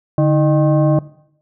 sine tone with frequency modulation, 146.83 Hz, D3, in tune, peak -10 dBFS, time 0.18-0.99 s, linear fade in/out 2 ms, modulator 465 Hz, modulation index 1, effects noise-tail reverb RT60 0.7 s tail -19 dB re dry

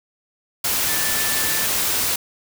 sine tone in noise, 1760 Hz, A6, in tune, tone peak -29 dBFS, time 0.88-1.66 s, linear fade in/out 5 ms, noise white, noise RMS -21 dBFS, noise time 0.64-2.16 s, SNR -11 dB, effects none

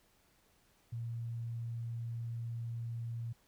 sine tone, 116.54 Hz, A#2, in tune, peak -37 dBFS, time 0.92-3.33 s, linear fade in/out 10 ms, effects pink hiss -70 dBFS RMS until 3.47 s

